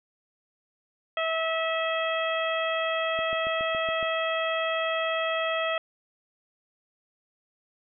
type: harmonic tone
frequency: 649 Hz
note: E5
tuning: 27 cents flat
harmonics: 1 / 2 / 3 / 4 / 5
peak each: -28 / -31 / -33 / -34 / -35 dBFS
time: 1.17-5.78 s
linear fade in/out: 2 ms
type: click train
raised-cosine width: 2 ms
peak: -28 dBFS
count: 7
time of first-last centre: 3.19-4.028 s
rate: 7.16 Hz
effects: none